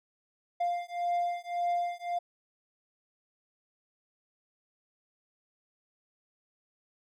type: beating tone pair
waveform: triangle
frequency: 698.5 / 700.3 Hz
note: F5 / F5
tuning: 0 / +5 cents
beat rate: 1.8 Hz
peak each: -30 / -30 dBFS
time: 0.6-2.19 s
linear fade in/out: 10 ms
effects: none